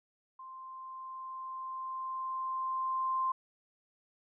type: tone with level ramp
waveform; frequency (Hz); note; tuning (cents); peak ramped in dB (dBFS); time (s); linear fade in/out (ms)
sine; 1046.5; C6; 0; -45 to -28; 0.39-3.32; 5
effects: none